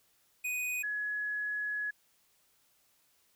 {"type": "tone pair in turn", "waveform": ["square", "sine"], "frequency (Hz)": [2489, 1687.8], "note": ["D#7", "G#6"], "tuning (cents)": [0, 27], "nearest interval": "perfect fifth", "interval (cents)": 673, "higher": "first", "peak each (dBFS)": [-33, -32], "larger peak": "second", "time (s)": [[0.44, 0.83], [0.83, 1.91]], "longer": "second", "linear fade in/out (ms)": 10, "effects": ["white hiss -70 dBFS RMS until 3.35 s"]}